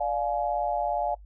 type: chord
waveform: sine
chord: D diminished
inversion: none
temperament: just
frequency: 587.3 / 704.8 / 845.8 Hz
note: D5 / F5 / Ab5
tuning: 0 / +16 / +31 cents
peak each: -30 / -28 / -30 dBFS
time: 0-1.15 s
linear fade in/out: 10 ms
effects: noise-tail reverb RT60 0.1 s tail -21 dB re dry + added 50 Hz sine -45 dBFS peak until 1.25 s

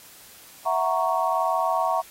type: chord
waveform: sine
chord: F# dominant seventh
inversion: third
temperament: equal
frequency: 659.3 / 740 / 932.3 / 1108.7 Hz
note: E5 / F#5 / A#5 / C#6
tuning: 0 / 0 / 0 / 0 cents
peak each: -26 dBFS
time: 0.65-2.02 s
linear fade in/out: 20 ms
effects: white hiss -48 dBFS RMS until 2.1 s + AAC 48 kbps

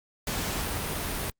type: noise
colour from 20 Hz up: pink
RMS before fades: -31 dBFS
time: 0.27-1.3 s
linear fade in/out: 2 ms
effects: Opus 48 kbps

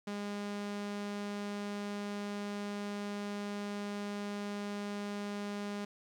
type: tone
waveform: sawtooth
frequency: 204.3 Hz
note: G#3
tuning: 28 cents flat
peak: -33 dBFS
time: 0.07-5.85 s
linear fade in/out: 5 ms
effects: low-pass 7000 Hz 12 dB/octave + 11-bit

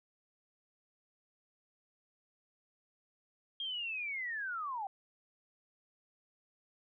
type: linear sweep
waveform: sine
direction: down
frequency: 3248 to 754 Hz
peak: -36 dBFS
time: 3.6-4.87 s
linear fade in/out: 2 ms
effects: none

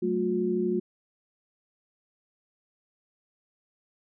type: tone cluster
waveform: sine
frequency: 189.5 / 222.2 / 359.3 Hz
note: F#3 / A3 / F4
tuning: +42 / +17 / +49 cents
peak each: -31 / -30 / -26 dBFS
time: 0.02-0.8 s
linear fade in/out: 10 ms
effects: none

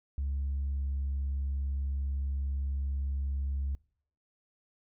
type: tone with pitch glide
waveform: sine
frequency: 69.3 to 68.82 Hz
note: C#2 to C#2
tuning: 0 to -12 cents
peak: -28 dBFS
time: 0.18-3.75 s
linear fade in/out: 0 ms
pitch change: -12 cents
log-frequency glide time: 0.71-0.84 s
effects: noise-tail reverb RT60 0.6 s tail -25 dB re dry + tanh soft clip ceiling -27 dBFS

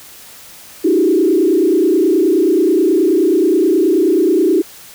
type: tone with frequency modulation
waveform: sine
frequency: 349.2 Hz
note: F4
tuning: in tune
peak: -9 dBFS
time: 0.84-4.62 s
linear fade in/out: 10 ms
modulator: 29.4 Hz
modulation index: 1.7
effects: white hiss -38 dBFS RMS until 4.94 s

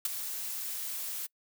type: noise with ADSR envelope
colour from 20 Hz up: blue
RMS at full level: -27 dBFS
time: 0.05-1.27 s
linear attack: 3 ms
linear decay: 18 ms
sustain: -10 dB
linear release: 16 ms
effects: noise-tail reverb RT60 0.1 s tail -25 dB re dry

